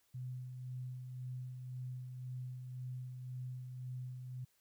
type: tone with tremolo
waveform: sine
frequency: 126.7 Hz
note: B2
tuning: 45 cents sharp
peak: -40 dBFS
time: 0.14-4.45 s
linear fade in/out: 10 ms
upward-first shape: sine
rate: 1.9 Hz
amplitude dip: 40%
effects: white hiss -75 dBFS RMS until 4.6 s